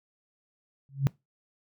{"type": "tone with exponential growth", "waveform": "sine", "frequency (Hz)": 137.4, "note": "C#3", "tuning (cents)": -15, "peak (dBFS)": -16, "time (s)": [0.89, 1.07], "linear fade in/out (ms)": 0, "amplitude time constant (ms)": 38, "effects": ["noise-tail reverb RT60 0.2 s tail -22 dB re dry"]}